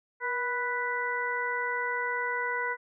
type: harmonic tone with a mistuned harmonic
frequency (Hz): 493.9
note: B4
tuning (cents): 0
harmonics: 1 / 2 / 3 / 4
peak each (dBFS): -36 / -33 / -33 / -33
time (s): 0.2-2.77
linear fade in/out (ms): 50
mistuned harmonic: 1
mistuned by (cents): -47
effects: none